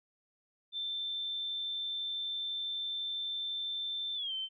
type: tone with pitch glide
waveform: sine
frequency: 3554 to 3094 Hz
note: A7 to G7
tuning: +17 to -23 cents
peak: -34 dBFS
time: 0.72-4.49 s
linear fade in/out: 50 ms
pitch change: -240 cents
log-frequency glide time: 4.15-4.33 s
effects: none